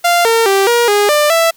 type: tone with pitch steps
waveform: sawtooth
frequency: 695 / 456.4 / 391.5 / 474.9 / 411.4 / 595 / 662 Hz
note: F5 / A#4 / G4 / A#4 / G#4 / D5 / E5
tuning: -9 / -37 / -2 / +32 / -16 / +22 / +7 cents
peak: -5 dBFS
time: 0.04-1.51 s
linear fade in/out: 10 ms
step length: 210 ms
effects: white hiss -49 dBFS RMS until 1.56 s